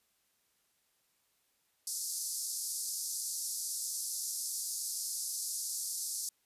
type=band-pass noise; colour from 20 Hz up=white; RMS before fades=-38 dBFS; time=1.87-6.29 s; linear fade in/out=2 ms; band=4700 to 12000 Hz; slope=48 dB/octave; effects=white hiss -75 dBFS RMS until 6.45 s + resampled to 32000 Hz